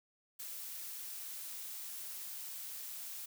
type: noise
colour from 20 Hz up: blue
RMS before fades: -45 dBFS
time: 0.39-3.26 s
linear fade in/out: 10 ms
effects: none